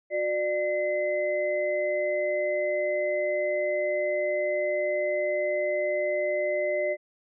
sine tone cluster, 364.5 / 597 / 2045 Hz, F#4 / D5 / C7, -26 / +28 / -40 cents, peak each -33 / -25 / -33 dBFS, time 0.1-6.97 s, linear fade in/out 50 ms, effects none

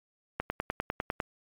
click train, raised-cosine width 0.5 ms, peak -14 dBFS, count 9, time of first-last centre 0.4-1.202 s, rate 9.98 Hz, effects MP3 96 kbps

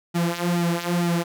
sawtooth tone with flanger, 172.6 Hz, F3, 20 cents flat, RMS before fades -23 dBFS, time 0.14-1.24 s, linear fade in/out 20 ms, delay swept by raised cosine 1.8 to 5.7 ms, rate 2.2 Hz, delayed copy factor -0.85, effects none

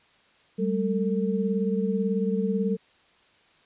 sine tone cluster, 192.4 / 210.6 / 450.2 Hz, G3 / G#3 / A4, -32 / +24 / +40 cents, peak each -25 / -30 / -28 dBFS, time 0.58-2.77 s, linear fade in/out 20 ms, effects white hiss -60 dBFS RMS until 3.65 s + resampled to 8000 Hz

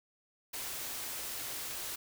white band-stop noise, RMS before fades -40 dBFS, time 0.53-1.96 s, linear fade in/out 10 ms, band 150 to 220 Hz, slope 96 dB/octave, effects none

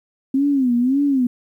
sine tone with vibrato, 261.6 Hz, C4, in tune, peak -14 dBFS, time 0.34-1.27 s, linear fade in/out 5 ms, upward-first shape sine, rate 1.8 Hz, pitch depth 160 cents each way, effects 9-bit

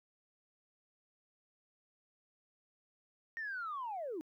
sine linear sweep, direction down, 1860 to 288.2 Hz, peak -37 dBFS, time 3.37-4.21 s, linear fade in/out 0 ms, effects tanh soft clip ceiling -34 dBFS + 13-bit

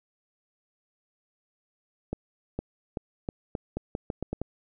accelerating click train, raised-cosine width 2 ms, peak -17 dBFS, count 11, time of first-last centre 2.13-4.416 s, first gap 460 ms, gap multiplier 0.83, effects none

